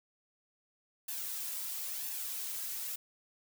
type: noise with flanger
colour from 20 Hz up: blue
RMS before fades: -39 dBFS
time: 1.08-2.96 s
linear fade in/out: 5 ms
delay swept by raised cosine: 1.1 to 3.1 ms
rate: 1 Hz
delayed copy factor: +0.55
effects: none